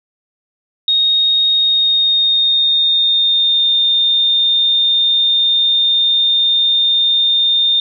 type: tone with pitch glide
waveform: sine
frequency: 3729 to 3631 Hz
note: A#7 to A#7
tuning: 0 to -46 cents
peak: -10 dBFS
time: 0.88-7.8 s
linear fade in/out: 2 ms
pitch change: -46 cents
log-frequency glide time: 1.52-3.71 s
effects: none